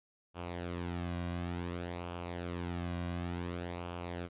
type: tone with flanger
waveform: sawtooth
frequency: 87.31 Hz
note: F2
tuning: in tune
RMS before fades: -39 dBFS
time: 0.34-4.29 s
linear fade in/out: 50 ms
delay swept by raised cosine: 0.51 to 2.31 ms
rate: 0.56 Hz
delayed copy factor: -0.6
effects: resampled to 8000 Hz